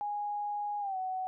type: tone with pitch glide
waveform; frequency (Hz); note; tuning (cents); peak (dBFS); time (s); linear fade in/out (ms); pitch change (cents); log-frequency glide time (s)
sine; 826 to 748.7; G#5 to F#5; -10 to +20; -32; 0.01-1.27; 0; -170; 0.8-0.97
effects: none